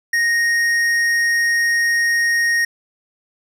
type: tone with tanh clipping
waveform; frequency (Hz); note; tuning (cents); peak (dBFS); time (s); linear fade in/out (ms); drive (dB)
triangle; 1864; A#6; -1; -16; 0.13-2.65; 5; 15
effects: none